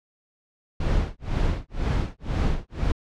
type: noise with tremolo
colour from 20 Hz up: brown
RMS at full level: -21 dBFS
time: 0.8-2.92 s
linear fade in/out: 5 ms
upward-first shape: sine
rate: 2 Hz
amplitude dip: 100%
effects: low-pass 5000 Hz 12 dB/octave